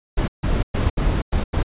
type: noise bursts at uneven times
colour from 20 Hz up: brown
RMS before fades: -19 dBFS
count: 6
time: 0.17-0.28 / 0.43-0.63 / 0.74-0.9 / 0.97-1.22 / 1.32-1.44 / 1.53-1.63 s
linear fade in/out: 10 ms
effects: resampled to 8000 Hz